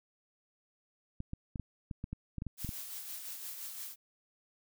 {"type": "clicks", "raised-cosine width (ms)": 5, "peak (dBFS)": -26, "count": 12, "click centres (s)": [1.204, 1.334, 1.558, 1.597, 1.912, 2.041, 2.13, 2.383, 2.421, 2.467, 2.647, 2.691]}
{"type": "noise with tremolo", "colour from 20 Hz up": "blue", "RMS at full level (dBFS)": -42, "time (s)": [2.57, 3.96], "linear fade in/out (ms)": 50, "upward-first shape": "sine", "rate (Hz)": 5.8, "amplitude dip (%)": 40}
{"effects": []}